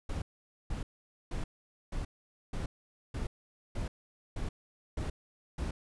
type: noise bursts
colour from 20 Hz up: brown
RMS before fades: -35 dBFS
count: 10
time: 0.09-5.71 s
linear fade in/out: 5 ms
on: 130 ms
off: 480 ms
effects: resampled to 24000 Hz